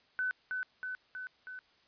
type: tone with echo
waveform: sine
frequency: 1507 Hz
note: F#6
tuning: 31 cents sharp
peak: -30 dBFS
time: 0.19-0.31 s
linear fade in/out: 0 ms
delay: 320 ms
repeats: 4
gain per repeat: -3 dB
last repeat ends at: 1.59 s
effects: white hiss -67 dBFS RMS until 1.87 s + resampled to 11025 Hz